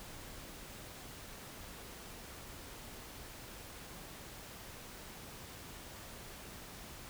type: silence
effects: pink hiss -50 dBFS RMS until 7.09 s